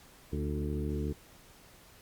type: harmonic tone with a mistuned harmonic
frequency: 73.42 Hz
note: D2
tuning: in tune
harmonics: 1 / 2 / 3 / 4 / 5 / 6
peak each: -34 / -37 / -39 / -40 / -41 / -42 dBFS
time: 0.32-1.13 s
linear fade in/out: 10 ms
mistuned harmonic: 4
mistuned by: +31 cents
effects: pink hiss -57 dBFS RMS until 2.01 s + Opus 48 kbps